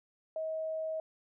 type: tone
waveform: sine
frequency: 636 Hz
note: D#5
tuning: 38 cents sharp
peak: -33 dBFS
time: 0.36-1 s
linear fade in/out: 2 ms
effects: none